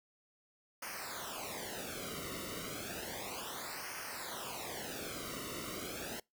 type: noise with flanger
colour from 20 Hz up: pink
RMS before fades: -43 dBFS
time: 0.82-6.2 s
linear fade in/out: 5 ms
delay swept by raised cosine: 0.26 to 1.22 ms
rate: 0.32 Hz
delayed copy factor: -0.95
effects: noise-tail reverb RT60 0.2 s tail -25 dB re dry